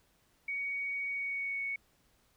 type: tone with pitch glide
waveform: sine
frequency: 2243 to 2220 Hz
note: C#7 to C#7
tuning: +20 to +2 cents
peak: -33 dBFS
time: 0.48-1.76 s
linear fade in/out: 5 ms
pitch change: -18 cents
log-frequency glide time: 1.1-1.62 s
effects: pink hiss -70 dBFS RMS until 2.36 s